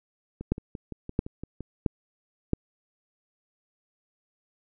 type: two click trains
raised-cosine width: 3 ms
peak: -10 / -23 dBFS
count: 4 / 8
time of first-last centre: 0.52-2.533 / 0.41-1.607 s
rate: 1.49 / 5.85 Hz
effects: none